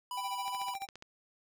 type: tone with vibrato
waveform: square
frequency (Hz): 988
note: B5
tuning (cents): 0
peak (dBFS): -37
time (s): 0.11-0.74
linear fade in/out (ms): 2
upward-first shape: triangle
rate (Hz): 2.8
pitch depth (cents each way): 8
type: tone with tremolo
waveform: square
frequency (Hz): 784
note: G5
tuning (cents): 0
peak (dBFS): -36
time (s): 0.17-0.87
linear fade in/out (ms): 5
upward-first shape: sine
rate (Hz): 14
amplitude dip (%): 95
type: click train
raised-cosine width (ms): 0.2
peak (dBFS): -30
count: 9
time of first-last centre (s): 0.48-1.024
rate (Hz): 14.7
effects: none